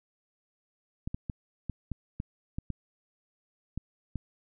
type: clicks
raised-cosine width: 5 ms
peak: -21 dBFS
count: 10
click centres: 1.075 / 1.145 / 1.298 / 1.697 / 1.917 / 2.201 / 2.585 / 2.703 / 3.776 / 4.157 s
effects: none